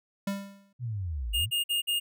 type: tone with exponential decay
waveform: square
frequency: 198.3 Hz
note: G3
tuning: 20 cents sharp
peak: -27 dBFS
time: 0.27-0.73 s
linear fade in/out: 5 ms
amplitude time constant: 100 ms
type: linear two-way sweep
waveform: sine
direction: down then up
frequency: 128.1 to 47.79 to 128.1 Hz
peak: -30 dBFS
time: 0.79-1.51 s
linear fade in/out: 50 ms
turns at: 1.34 s
type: tone bursts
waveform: square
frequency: 2835 Hz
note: F7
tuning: 25 cents sharp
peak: -26 dBFS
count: 4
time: 1.33-2 s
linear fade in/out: 20 ms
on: 130 ms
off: 50 ms
effects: none